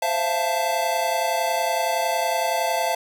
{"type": "chord", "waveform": "square", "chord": "F major seventh", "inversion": "second", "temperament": "equal with one note detuned", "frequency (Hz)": [523.3, 667.7, 698.5, 880], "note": ["C5", "E5", "F5", "A5"], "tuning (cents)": [0, 22, 0, 0], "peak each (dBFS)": [-30, -26, -28, -26], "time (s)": [0.02, 2.95], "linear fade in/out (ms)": 5, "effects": []}